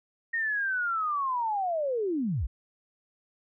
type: linear sweep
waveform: sine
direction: down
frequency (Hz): 1864.7 to 41.2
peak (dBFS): -26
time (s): 0.33-2.47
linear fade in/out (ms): 10
effects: none